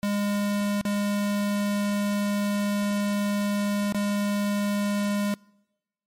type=tone with dropouts; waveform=square; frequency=204 Hz; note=G#3; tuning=31 cents flat; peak=-24 dBFS; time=0.03-5.34 s; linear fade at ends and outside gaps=0 ms; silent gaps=0.812-0.852 / 3.924-3.946 s; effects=noise-tail reverb RT60 1.0 s tail -26 dB re dry + MP3 64 kbps